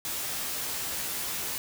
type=noise with comb filter; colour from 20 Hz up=white; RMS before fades=-33 dBFS; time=0.05-1.58 s; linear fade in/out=0 ms; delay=15 ms; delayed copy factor=+0.6; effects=none